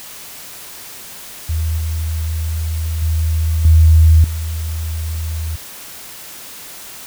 sine tone with level steps, 80.1 Hz, E2, 49 cents flat, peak -15 / -17 / -13 / -5 / -19 dBFS, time 1.49-5.56 s, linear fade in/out 5 ms, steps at 1.78 / 3.02 / 3.65 / 4.24 s, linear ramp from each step 2 ms, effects white hiss -34 dBFS RMS until 7.06 s

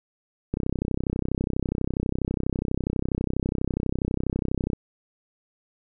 click train, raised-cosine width 3 ms, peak -12 dBFS, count 136, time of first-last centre 0.54-4.733 s, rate 32.2 Hz, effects none

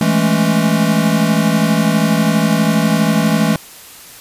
square chord, A major seventh, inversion second, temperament equal, 164.81 / 207.7 / 220 / 277.2 Hz, E3 / G#3 / A3 / C#4, 0 / 0 / 0 / 0 cents, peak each -17 / -17 / -17 / -22 dBFS, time 0.01-3.56 s, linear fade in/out 2 ms, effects white hiss -37 dBFS RMS until 4.2 s + resampled to 32000 Hz

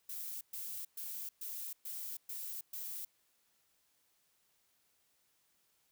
violet noise bursts, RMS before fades -43 dBFS, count 7, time 0.09-3.05 s, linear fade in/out 5 ms, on 320 ms, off 120 ms, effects white hiss -75 dBFS RMS until 5.91 s

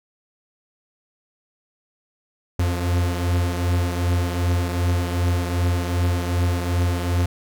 45% pulse beating tone pair, 87.31 / 89.91 Hz, F2 / F#2, 0 / -49 cents, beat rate 2.6 Hz, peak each -20 / -26 dBFS, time 2.59-7.26 s, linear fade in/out 5 ms, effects none

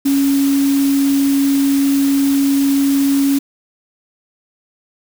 sine tone in noise, 277.2 Hz, C#4, in tune, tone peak -11 dBFS, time 0.05-3.39 s, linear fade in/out 10 ms, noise white, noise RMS -27 dBFS, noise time 0.05-3.39 s, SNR +13 dB, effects none

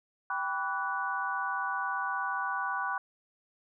sine chord, G major seventh, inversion none, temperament equal with one note detuned, 784 / 987.8 / 1145.2 / 1480 Hz, G5 / B5 / D6 / F#6, 0 / 0 / -44 / 0 cents, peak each -37 / -36 / -35 / -34 dBFS, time 0.3-2.98 s, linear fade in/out 2 ms, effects none

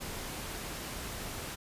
pink noise, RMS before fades -40 dBFS, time 0-1.56 s, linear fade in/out 20 ms, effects resampled to 32000 Hz

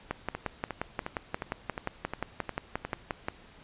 two click trains, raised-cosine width 0.5 ms, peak -18 / -15 dBFS, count 8 / 19, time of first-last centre 0.35-2.85 / 0.11-3.285 s, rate 2.8 / 5.67 Hz, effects pink hiss -54 dBFS RMS until 3.63 s + resampled to 8000 Hz

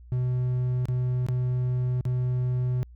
triangle tone with dropouts, 125.4 Hz, B2, 27 cents sharp, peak -21 dBFS, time 0.12-2.83 s, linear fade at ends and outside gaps 0 ms, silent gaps 0.855-0.885 / 1.265-1.286 / 2.01-2.053 s, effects added 60 Hz sine -45 dBFS peak until 2.95 s

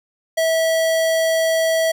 square tone, 650 Hz, E5, 24 cents flat, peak -16 dBFS, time 0.37-1.92 s, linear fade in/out 10 ms, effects none

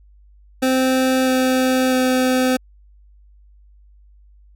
25% pulse tone with pitch steps, 260 / 258.2 / 256.4 Hz, C4 / C4 / C4, -11 / -23 / -35 cents, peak -11 dBFS, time 0.62-2.57 s, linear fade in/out 10 ms, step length 650 ms, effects added 50 Hz sine -46 dBFS peak until 4.55 s

